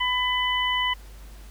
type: harmonic tone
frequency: 1000 Hz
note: B5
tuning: 21 cents sharp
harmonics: 1 / 2 / 3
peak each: -26 / -26 / -26 dBFS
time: 0-0.94 s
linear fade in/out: 10 ms
effects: added 50 Hz sine -41 dBFS peak until 1.5 s + pink hiss -52 dBFS RMS until 1.5 s